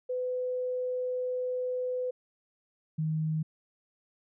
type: tone pair in turn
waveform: sine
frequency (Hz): 503 / 156.93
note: B4 / D#3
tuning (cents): +32 / +15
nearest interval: octave + minor sixth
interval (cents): 2017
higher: first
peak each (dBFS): -29 / -27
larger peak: second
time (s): 0.09-2.11 / 2.98-3.43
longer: first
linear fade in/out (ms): 10
effects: none